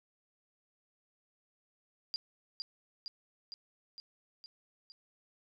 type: tone with echo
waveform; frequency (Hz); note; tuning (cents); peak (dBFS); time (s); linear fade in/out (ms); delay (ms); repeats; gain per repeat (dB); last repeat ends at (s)
sine; 4802; D8; +38; -33; 2.14-2.16; 0; 460; 6; -3; 4.92
effects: none